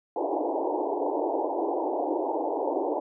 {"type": "band-pass noise", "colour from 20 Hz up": "pink", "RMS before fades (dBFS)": -28, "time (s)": [0.16, 3], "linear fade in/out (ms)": 5, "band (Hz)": [290, 940], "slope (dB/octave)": 96, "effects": []}